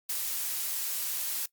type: noise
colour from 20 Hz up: blue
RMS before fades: -32 dBFS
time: 0.09-1.46 s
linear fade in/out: 5 ms
effects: noise-tail reverb RT60 0.1 s tail -21 dB re dry + Opus 48 kbps